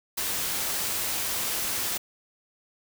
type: noise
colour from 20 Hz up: white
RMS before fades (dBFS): -29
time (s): 0.17-1.98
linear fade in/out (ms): 10
effects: none